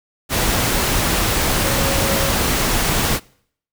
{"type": "tone in noise", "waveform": "sine", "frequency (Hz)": 548, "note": "C#5", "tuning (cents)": -20, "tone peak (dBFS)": -24, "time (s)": [1.61, 2.34], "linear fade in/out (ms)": 50, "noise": "pink", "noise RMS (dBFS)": -18, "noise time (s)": [0.29, 3.2], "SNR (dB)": -9, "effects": ["noise-tail reverb RT60 0.6 s tail -24 dB re dry"]}